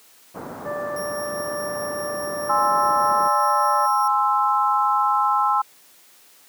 pink low-pass noise, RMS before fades -32 dBFS, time 0.34-3.29 s, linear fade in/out 20 ms, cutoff 1300 Hz, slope 24 dB/octave
harmonic tone, 587.3 Hz, D5, in tune, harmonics 1 / 2 / 3, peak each -27 / -33 / -37 dBFS, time 0.65-3.87 s, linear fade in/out 20 ms
10% pulse tone with tremolo, 5588 Hz, F8, in tune, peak -28 dBFS, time 0.96-4.08 s, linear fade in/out 5 ms, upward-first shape sine, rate 4.9 Hz, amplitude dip 25%
sine chord, Ab augmented, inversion none, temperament equal, 830.6 / 1046.5 / 1318.5 Hz, Ab5 / C6 / E6, 0 / 0 / 0 cents, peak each -21 dBFS, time 2.49-5.62 s, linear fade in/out 10 ms
effects white hiss -52 dBFS RMS until 6.48 s + high-pass 200 Hz 12 dB/octave

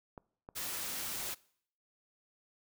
clicks, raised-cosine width 1 ms, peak -32 dBFS, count 2, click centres 0.178 / 0.489 s
white noise, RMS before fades -39 dBFS, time 0.55-1.35 s, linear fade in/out 20 ms
effects noise-tail reverb RT60 0.6 s tail -22 dB re dry

